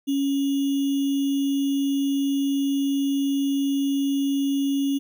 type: tone with sample-and-hold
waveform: sine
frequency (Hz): 277.2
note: C#4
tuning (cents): 0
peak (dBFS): -20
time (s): 0.07-4.99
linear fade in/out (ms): 20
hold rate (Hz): 3150
effects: none